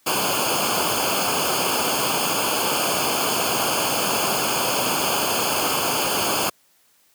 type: noise with comb filter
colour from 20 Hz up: pink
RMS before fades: -22 dBFS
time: 0.06-6.5 s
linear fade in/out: 10 ms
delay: 0.52 ms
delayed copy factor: -0.95
effects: white hiss -60 dBFS RMS until 7.14 s + high-pass 100 Hz 12 dB/octave